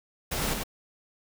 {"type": "noise with echo", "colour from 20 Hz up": "pink", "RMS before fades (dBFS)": -30, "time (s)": [0.31, 0.54], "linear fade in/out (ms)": 10, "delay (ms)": 97, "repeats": 1, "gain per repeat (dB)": -3, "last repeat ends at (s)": 0.637, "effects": []}